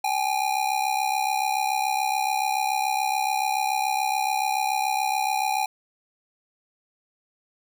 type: ring-modulated tone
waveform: square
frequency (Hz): 810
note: G#5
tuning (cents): -43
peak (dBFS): -20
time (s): 0.04-5.66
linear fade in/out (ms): 5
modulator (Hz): 33.5
effects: none

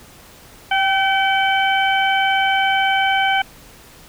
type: harmonic tone with a mistuned harmonic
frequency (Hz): 766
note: G5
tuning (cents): -40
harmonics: 1 / 2 / 3 / 4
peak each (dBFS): -17 / -20 / -22 / -23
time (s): 0.71-3.42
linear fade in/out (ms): 5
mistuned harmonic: 1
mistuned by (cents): +30
effects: pink hiss -44 dBFS RMS until 4.08 s

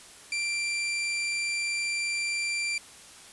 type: tone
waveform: sawtooth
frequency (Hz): 2359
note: D7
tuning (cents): +7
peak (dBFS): -24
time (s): 0.32-2.78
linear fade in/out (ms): 2
effects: white hiss -49 dBFS RMS until 3.32 s + resampled to 24000 Hz

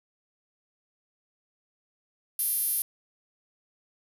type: tone with high-pass filter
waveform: 5% pulse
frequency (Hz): 394.9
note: G4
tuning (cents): +13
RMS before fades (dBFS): -28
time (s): 2.39-2.82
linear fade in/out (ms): 2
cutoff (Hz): 11000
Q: 3
effects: none

